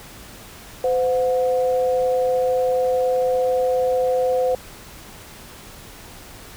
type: tone pair together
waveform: sine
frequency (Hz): 510.8 / 724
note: C5 / F#5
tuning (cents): -42 / -38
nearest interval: tritone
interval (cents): 604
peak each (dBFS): -17 / -25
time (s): 0.84-4.55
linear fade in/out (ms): 2
effects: pink hiss -41 dBFS RMS until 6.56 s